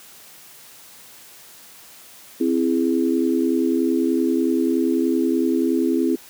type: chord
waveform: sine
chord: C augmented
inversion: none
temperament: equal with one note detuned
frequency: 261.6 / 332.1 / 415.3 Hz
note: C4 / E4 / G#4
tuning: 0 / +13 / 0 cents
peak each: -20 / -20 / -25 dBFS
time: 2.4-6.16 s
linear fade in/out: 10 ms
effects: white hiss -45 dBFS RMS until 6.29 s + high-pass 100 Hz 12 dB/octave